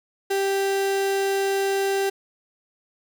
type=tone; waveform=35% pulse; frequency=392 Hz; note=G4; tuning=in tune; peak=-19 dBFS; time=0.3-2.1 s; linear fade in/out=10 ms; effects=none